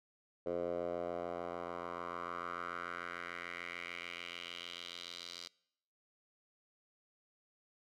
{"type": "tone with band-pass filter sweep", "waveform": "10% pulse", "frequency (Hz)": 86.8, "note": "F2", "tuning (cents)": -10, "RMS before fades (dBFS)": -43, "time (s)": [0.46, 5.48], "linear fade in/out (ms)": 5, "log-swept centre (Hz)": [510, 4500], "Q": 3, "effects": ["noise-tail reverb RT60 0.8 s tail -25 dB re dry"]}